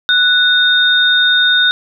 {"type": "tone pair together", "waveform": "sine", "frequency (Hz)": [1480, 3675], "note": ["F#6", "A#7"], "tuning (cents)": [0, -25], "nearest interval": "octave + major third", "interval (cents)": 1575, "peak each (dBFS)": -11, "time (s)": [0.09, 1.71], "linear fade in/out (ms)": 0, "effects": []}